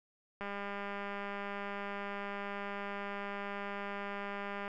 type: click train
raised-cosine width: 0.5 ms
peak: -26 dBFS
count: 859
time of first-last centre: 0.41-4.679 s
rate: 201 Hz
effects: none